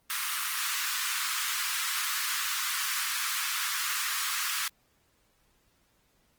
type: high-pass noise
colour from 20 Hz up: pink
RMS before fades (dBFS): -31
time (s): 0.1-4.68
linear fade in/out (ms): 2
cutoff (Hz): 1100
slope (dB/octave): 48
effects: pink hiss -69 dBFS RMS until 6.38 s + Opus 24 kbps